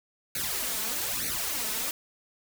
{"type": "noise with flanger", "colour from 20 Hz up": "white", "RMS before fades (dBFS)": -31, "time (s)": [0.35, 1.91], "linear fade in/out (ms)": 2, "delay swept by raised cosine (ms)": [0.47, 4.67], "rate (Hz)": 1.1, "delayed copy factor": 0.85, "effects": []}